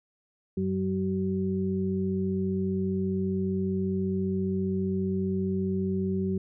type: harmonic tone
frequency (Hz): 94.9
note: F#2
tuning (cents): +44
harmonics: 1 / 2 / 4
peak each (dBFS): -34 / -27 / -31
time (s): 0.57-6.38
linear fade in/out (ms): 5
effects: none